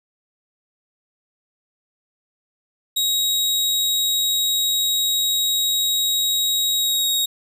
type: tone with pitch glide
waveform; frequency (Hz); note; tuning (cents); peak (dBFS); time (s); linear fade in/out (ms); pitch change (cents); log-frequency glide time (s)
sawtooth; 3802 to 3771; A#7 to A#7; +33 to +19; -15; 2.96-7.26; 10; -14; 6.77-7.1
effects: none